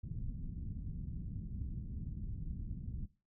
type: low-pass noise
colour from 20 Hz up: pink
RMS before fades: -42 dBFS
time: 0.03-3.06 s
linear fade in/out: 10 ms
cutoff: 200 Hz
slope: 24 dB/octave
effects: noise-tail reverb RT60 0.3 s tail -17 dB re dry